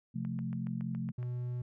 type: chord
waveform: sine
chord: F major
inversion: second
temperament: equal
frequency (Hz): 130.81 / 174.61 / 220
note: C3 / F3 / A3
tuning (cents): 0 / 0 / 0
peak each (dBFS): -38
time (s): 0.14-1.12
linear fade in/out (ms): 20
type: click train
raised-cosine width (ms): 0.5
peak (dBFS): -37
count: 8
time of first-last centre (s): 0.25-1.229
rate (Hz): 7.15
type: tone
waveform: triangle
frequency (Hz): 123.1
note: B2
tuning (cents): -5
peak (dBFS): -32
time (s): 1.18-1.62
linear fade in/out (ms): 5
effects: none